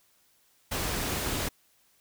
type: noise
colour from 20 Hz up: pink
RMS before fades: -31 dBFS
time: 0.71-1.49 s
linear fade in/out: 10 ms
effects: white hiss -66 dBFS RMS until 2 s